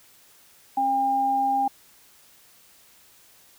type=tone pair together; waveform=sine; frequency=270 / 802.6 Hz; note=C#4 / G5; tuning=-45 / +41 cents; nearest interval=octave + perfect fifth; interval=1886 cents; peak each=-32 / -20 dBFS; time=0.77-1.68 s; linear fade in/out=5 ms; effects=white hiss -55 dBFS RMS until 3.58 s